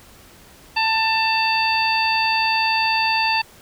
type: harmonic tone with a mistuned harmonic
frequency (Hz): 890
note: A5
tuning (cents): +20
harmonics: 1 / 2 / 3 / 4 / 5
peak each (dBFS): -20 / -27 / -21 / -32 / -24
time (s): 0.76-3.42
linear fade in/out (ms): 10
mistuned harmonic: 5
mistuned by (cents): +50
effects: pink hiss -47 dBFS RMS until 3.61 s